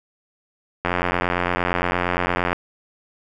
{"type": "click train", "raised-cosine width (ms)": 0.5, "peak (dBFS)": -5, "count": 150, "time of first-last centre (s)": [0.85, 2.53], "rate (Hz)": 88.7, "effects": []}